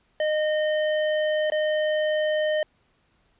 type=tone with dropouts; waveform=square; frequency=614 Hz; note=D#5; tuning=23 cents flat; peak=-22 dBFS; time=0.2-2.63 s; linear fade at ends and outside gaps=2 ms; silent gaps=1.501-1.52 s; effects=pink hiss -66 dBFS RMS until 3.39 s + resampled to 8000 Hz